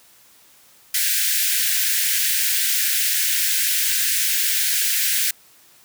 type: high-pass noise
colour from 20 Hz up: white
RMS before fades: -20 dBFS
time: 0.94-5.31 s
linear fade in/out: 5 ms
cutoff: 1500 Hz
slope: 96 dB/octave
effects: white hiss -52 dBFS RMS until 5.84 s + high-pass 60 Hz 12 dB/octave